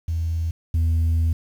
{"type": "tone pair in turn", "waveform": "sine", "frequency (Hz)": [82.41, 81.96], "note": ["E2", "E2"], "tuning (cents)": [0, -9], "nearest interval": "unison", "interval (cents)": 9, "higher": "first", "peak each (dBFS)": [-20, -14], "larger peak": "second", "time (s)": [[0.08, 0.51], [0.74, 1.33]], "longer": "second", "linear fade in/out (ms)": 5, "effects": ["tanh soft clip ceiling -16 dBFS", "8-bit"]}